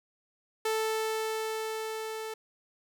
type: tone with level ramp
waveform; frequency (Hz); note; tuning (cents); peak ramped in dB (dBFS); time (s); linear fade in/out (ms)
sawtooth; 440; A4; 0; -23 to -32; 0.65-2.34; 5
effects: none